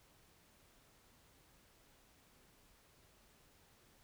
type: silence
effects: pink hiss -68 dBFS RMS until 4.03 s

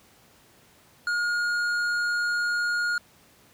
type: tone with tanh clipping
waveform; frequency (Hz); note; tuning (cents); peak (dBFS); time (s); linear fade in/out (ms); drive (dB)
sine; 1429; F6; +39; -25; 1.07-2.98; 2; 10
effects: pink hiss -57 dBFS RMS until 3.53 s + high-pass 80 Hz 12 dB/octave

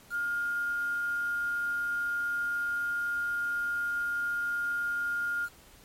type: tone with quantisation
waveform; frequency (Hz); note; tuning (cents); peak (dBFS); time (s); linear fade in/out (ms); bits
sine; 1414; F6; +21; -28; 0.1-5.49; 50; 8
effects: pink hiss -56 dBFS RMS until 5.84 s + MP3 64 kbps

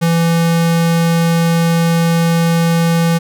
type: tone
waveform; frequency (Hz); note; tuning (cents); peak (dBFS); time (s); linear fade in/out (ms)
square; 167.2; E3; +25; -11; 0.01-3.19; 20
effects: none

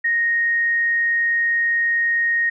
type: tone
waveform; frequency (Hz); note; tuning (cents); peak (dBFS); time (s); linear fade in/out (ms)
sine; 1864.7; A#6; 0; -16; 0.04-2.5; 10
effects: none

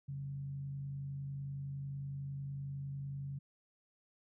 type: tone with frequency modulation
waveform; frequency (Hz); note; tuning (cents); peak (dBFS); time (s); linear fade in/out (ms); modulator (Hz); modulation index
sine; 138.8; C#3; +3; -39; 0.08-3.39; 10; 50.9; 0.29
effects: none

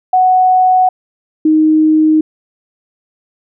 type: tone pair in turn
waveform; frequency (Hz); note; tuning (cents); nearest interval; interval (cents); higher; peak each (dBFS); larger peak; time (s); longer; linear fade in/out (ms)
sine; 741 / 311.6; F#5 / D#4; +2 / +3; octave + minor third; 1499; first; -6; neither; 0.13-0.89 / 1.45-2.21; neither; 5
effects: none

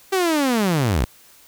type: linear sweep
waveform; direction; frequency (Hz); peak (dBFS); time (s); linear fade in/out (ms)
sawtooth; down; 392 to 49; -13; 0.12-1.05; 10
effects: white hiss -50 dBFS RMS until 1.47 s

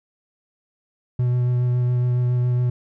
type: tone with vibrato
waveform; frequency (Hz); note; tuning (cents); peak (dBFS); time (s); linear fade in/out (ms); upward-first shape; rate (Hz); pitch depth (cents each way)
triangle; 123.47; B2; 0; -15; 1.19-2.7; 5; sine; 7.2; 12
effects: none

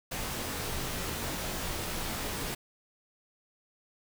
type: noise with comb filter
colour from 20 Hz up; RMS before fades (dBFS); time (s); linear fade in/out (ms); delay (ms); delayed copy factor
pink; -35; 0.11-2.55; 10; 20; -0.65
effects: none

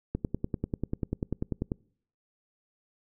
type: click train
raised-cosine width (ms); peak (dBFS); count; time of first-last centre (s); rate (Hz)
3; -16; 17; 0.15-1.719; 10.2
effects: noise-tail reverb RT60 0.6 s tail -26 dB re dry

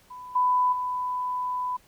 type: tone with level steps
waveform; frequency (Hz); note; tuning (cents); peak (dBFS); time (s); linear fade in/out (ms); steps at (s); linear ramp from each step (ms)
sine; 998; B5; +18; -38 / -19 / -26; 0.1-1.77; 10; 0.35 / 0.72; 10
effects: pink hiss -59 dBFS RMS until 1.87 s

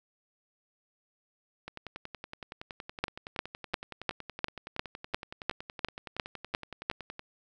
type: two click trains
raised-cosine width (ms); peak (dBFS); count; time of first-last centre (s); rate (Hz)
0.3; -11 / -24; 12 / 60; 3.04-6.9 / 1.68-7.194; 2.85 / 10.7
effects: none

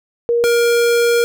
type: tone pair in turn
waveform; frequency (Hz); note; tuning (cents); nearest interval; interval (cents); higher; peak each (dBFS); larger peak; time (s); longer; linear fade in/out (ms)
sine / square; 471.9 / 471.9; A#4 / A#4; +21 / +21; unison; 0; neither; -12; neither; 0.29-0.44 / 0.44-1.24; second; 0
effects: none

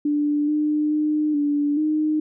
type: tone with pitch steps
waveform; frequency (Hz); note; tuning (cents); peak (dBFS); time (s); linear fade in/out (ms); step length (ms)
sine; 294.2 / 301.2 / 303.3 / 290.7 / 307.1; D4 / D4 / D#4 / D4 / D#4; +3 / +44 / -44 / -18 / -23; -18; 0.05-2.2; 5; 430
effects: none

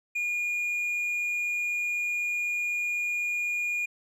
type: tone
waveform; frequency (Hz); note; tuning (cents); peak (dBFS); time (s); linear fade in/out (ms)
triangle; 2432; D#7; -40; -25; 0.15-3.86; 10
effects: none

